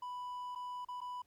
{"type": "tone with dropouts", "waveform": "triangle", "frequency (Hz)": 990, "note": "B5", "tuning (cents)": 4, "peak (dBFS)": -38, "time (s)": [0.02, 1.22], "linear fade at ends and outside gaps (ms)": 5, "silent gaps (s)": [[0.551, 0.557], [0.849, 0.885], [1.006, 1.014]], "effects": ["pink hiss -75 dBFS RMS until 1.26 s", "MP3 96 kbps"]}